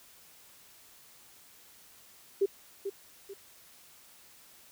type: tone with echo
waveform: sine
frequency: 395.2 Hz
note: G4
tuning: 14 cents sharp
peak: -22 dBFS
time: 2.41-2.46 s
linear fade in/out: 10 ms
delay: 440 ms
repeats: 2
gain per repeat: -9 dB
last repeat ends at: 3.34 s
effects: white hiss -57 dBFS RMS until 4.71 s